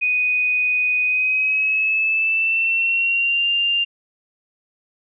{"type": "tone with pitch glide", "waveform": "sine", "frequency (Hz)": [2489, 2794], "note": ["D#7", "F7"], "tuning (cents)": [0, 0], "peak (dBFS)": -16, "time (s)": [0.01, 3.85], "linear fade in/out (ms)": 20, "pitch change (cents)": 200, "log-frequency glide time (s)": [1.03, 3.47], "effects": []}